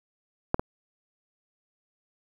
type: clicks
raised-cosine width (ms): 1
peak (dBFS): -7 / -13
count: 2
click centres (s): 0.544 / 0.595
effects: 8-bit